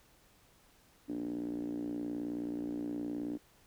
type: tone with band-pass filter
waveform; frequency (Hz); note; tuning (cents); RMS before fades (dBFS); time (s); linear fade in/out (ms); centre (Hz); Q
5% pulse; 59; A#1; +22; -38; 1.08-3.38; 20; 280; 9
effects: pink hiss -65 dBFS RMS until 3.66 s